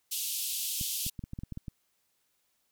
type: band-pass noise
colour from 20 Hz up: white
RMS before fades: -34 dBFS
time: 0.11-1.1 s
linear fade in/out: 10 ms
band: 2800 to 16000 Hz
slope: 48 dB/octave
type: clicks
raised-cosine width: 5 ms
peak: -26 dBFS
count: 10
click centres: 0.812 / 1.065 / 1.192 / 1.239 / 1.334 / 1.389 / 1.435 / 1.523 / 1.574 / 1.682 s
effects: white hiss -75 dBFS RMS until 2.71 s